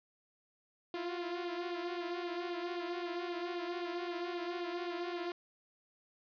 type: tone with flanger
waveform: sawtooth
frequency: 349.2 Hz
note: F4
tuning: in tune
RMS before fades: -39 dBFS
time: 0.94-5.32 s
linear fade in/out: 2 ms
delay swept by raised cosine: 0.26 to 5.56 ms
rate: 3.8 Hz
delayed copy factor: +0.55
effects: resampled to 11025 Hz + 11-bit